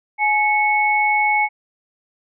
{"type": "tone pair together", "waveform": "sine", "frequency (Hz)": [844.4, 2204], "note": ["G#5", "C#7"], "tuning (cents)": [29, -11], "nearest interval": "octave + perfect fourth", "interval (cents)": 1660, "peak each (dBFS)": -17, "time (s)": [0.18, 1.49], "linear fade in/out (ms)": 50, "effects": []}